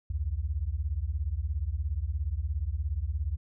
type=beating tone pair; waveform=sine; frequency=65.3 / 82.3 Hz; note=C2 / E2; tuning=-3 / -2 cents; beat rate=17 Hz; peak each=-31 / -31 dBFS; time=0.1-3.37 s; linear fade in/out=5 ms; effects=none